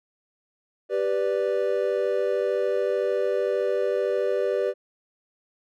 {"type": "chord", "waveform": "triangle", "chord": "G major", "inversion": "none", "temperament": "equal", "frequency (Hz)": [392, 493.9, 587.3], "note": ["G4", "B4", "D5"], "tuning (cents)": [0, 0, 0], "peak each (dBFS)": [-24, -24, -25], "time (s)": [0.89, 4.74], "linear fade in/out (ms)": 50, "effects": []}